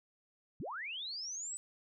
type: linear sweep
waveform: sine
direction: up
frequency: 91.7 to 8100 Hz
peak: -39 dBFS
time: 0.6-1.57 s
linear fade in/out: 0 ms
effects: none